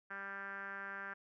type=tone with low-pass filter; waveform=5% pulse; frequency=197.2 Hz; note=G3; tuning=11 cents sharp; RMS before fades=-45 dBFS; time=0.1-1.14 s; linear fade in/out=10 ms; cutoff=1600 Hz; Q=6; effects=none